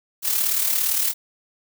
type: noise with amplitude modulation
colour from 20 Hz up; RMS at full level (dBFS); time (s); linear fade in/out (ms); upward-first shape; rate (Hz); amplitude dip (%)
blue; -19; 0.22-1.14; 50; sine; 37.5; 55
effects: none